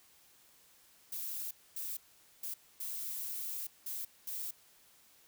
violet noise bursts at uneven times, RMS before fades -40 dBFS, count 6, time 1.12-1.51 / 1.76-1.97 / 2.43-2.54 / 2.8-3.67 / 3.86-4.05 / 4.27-4.51 s, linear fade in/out 5 ms, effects white hiss -64 dBFS RMS until 5.27 s

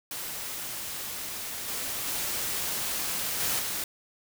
white noise with level steps, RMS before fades -36 / -33 / -31 / -28 / -32 dBFS, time 0.11-3.84 s, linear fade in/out 2 ms, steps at 1.68 / 2.06 / 3.4 / 3.59 s, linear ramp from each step 5 ms, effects none

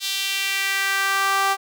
sawtooth tone with high-pass filter sweep, 391.3 Hz, G4, 3 cents flat, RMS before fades -22 dBFS, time 0-1.57 s, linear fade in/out 50 ms, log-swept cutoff 3700 to 910 Hz, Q 2.2, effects none

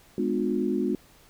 sine chord, G# diminished seventh, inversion none, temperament just, 207.7 / 249.2 / 299 / 358.8 Hz, G#3 / B3 / D4 / F4, 0 / +16 / +31 / +47 cents, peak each -29 / -29 / -30 / -28 dBFS, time 0.18-0.95 s, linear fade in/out 2 ms, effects pink hiss -56 dBFS RMS until 1.29 s

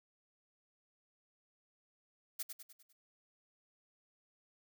blue noise with echo, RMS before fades -39 dBFS, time 2.39-2.43 s, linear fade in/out 10 ms, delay 100 ms, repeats 5, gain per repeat -6 dB, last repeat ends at 2.93 s, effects none

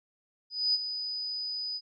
sine tone with ADSR envelope, 4978 Hz, D#8, in tune, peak -22 dBFS, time 0.5-1.81 s, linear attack 240 ms, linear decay 32 ms, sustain -10 dB, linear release 50 ms, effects none

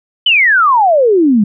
sine exponential sweep, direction down, 3084 to 196 Hz, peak -6 dBFS, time 0.26-1.44 s, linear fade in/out 5 ms, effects none

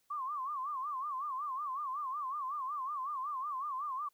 sine tone with vibrato, 1114 Hz, C#6, 8 cents sharp, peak -35 dBFS, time 0.1-4.09 s, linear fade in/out 10 ms, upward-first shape sine, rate 5.4 Hz, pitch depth 150 cents each way, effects white hiss -75 dBFS RMS until 4.13 s

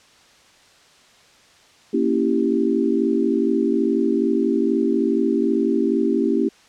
sine chord, A# diminished seventh, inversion none, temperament equal, 233.1 / 277.2 / 329.6 / 392 Hz, A#3 / C#4 / E4 / G4, 0 / 0 / 0 / 0 cents, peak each -22 dBFS, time 1.93-6.49 s, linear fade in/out 10 ms, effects white hiss -52 dBFS RMS until 6.68 s + low-pass 6000 Hz 12 dB/octave

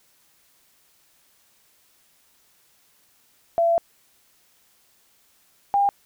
sine tone pair in turn, 675 / 803.2 Hz, E5 / G5, +41 / +42 cents, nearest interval minor third, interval 301 cents, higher second, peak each -16 dBFS, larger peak neither, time 3.58-3.78 / 5.74-5.89 s, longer first, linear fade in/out 0 ms, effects white hiss -61 dBFS RMS until 6.05 s

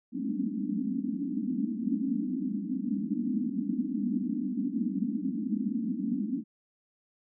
pink band-pass noise, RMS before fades -31 dBFS, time 0.12-6.44 s, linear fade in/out 50 ms, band 190 to 300 Hz, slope 96 dB/octave, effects none

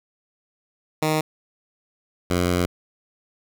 10% pulse tone pair in turn, 155.56 / 88.73 Hz, D#3 / F2, 0 / +28 cents, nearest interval minor seventh, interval 972 cents, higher first, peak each -11 dBFS, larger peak neither, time 1.02-1.21 / 2.3-2.66 s, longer second, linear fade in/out 5 ms, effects none

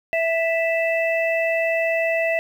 harmonic tone, 659.3 Hz, E5, in tune, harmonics 1 / 3 / 4, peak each -20 / -25 / -26 dBFS, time 0.13-2.39 s, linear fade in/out 0 ms, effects 8-bit

